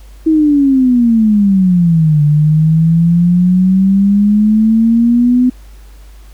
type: exponential two-way sweep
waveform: sine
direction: down then up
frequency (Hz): 323.1 to 146.83 to 253.2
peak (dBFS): -6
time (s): 0.26-5.5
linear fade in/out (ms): 10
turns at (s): 2.23
effects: added 50 Hz sine -33 dBFS peak until 6.33 s + pink hiss -47 dBFS RMS until 6.33 s